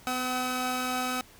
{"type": "tone cluster", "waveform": "sawtooth", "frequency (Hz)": [251.9, 759, 1280], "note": ["B3", "F#5", "D#6"], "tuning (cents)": [34, 44, 49], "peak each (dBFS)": -29, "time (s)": [0.07, 1.21], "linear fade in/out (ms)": 0, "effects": ["pink hiss -54 dBFS RMS until 1.39 s"]}